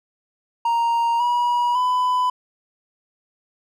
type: tone with pitch steps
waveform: triangle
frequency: 932.3 / 965.7 / 1000.4 Hz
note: A#5 / B5 / B5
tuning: 0 / -39 / +22 cents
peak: -15 dBFS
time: 0.65-2.3 s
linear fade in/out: 5 ms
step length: 550 ms
effects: none